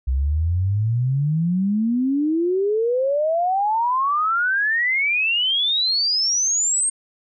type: exponential sweep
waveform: sine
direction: up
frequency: 62.6 to 8600 Hz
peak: -17 dBFS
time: 0.07-6.9 s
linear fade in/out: 10 ms
effects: none